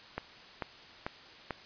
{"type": "click train", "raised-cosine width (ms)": 0.5, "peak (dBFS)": -19, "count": 4, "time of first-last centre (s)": [0.18, 1.507], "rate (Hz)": 2.26, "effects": ["white hiss -52 dBFS RMS until 1.65 s", "resampled to 11025 Hz"]}